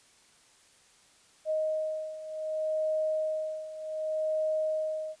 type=beating tone pair; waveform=sine; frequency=624 / 624.66 Hz; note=D#5 / D#5; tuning=+5 / +7 cents; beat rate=0.66 Hz; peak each=-34 / -30 dBFS; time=1.45-5.16 s; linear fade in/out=50 ms; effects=white hiss -61 dBFS RMS until 5.2 s + resampled to 22050 Hz